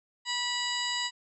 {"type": "harmonic tone with a mistuned harmonic", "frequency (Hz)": 976, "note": "B5", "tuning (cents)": -21, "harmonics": [1, 2, 3, 4, 5, 7, 8], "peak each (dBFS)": [-37, -35, -35, -35, -36, -44, -41], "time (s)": [0.25, 1.11], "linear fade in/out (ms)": 50, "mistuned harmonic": 8, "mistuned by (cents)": -30, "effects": []}